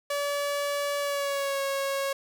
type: tone with pitch glide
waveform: sawtooth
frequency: 573 to 549.7 Hz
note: D5 to C#5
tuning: -43 to -15 cents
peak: -23 dBFS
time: 0.1-2.13 s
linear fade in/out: 5 ms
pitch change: -72 cents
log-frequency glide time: 0.99-1.62 s
effects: none